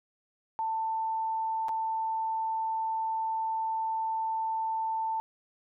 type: tone with dropouts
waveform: sine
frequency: 890 Hz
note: A5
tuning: 20 cents sharp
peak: -28 dBFS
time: 0.59-5.2 s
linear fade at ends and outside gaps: 0 ms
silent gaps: 1.684-1.691 s
effects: none